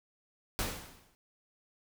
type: noise with exponential decay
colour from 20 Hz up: pink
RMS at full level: -31 dBFS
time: 0.59-1.15 s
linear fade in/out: 0 ms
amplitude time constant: 120 ms
effects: none